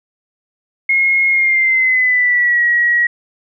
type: tone with pitch glide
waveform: sine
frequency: 2156 to 1909.7 Hz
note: C#7 to A#6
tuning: -49 to +41 cents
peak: -10 dBFS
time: 0.89-3.07 s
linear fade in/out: 5 ms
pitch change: -210 cents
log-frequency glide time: 1.29-2.63 s
effects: none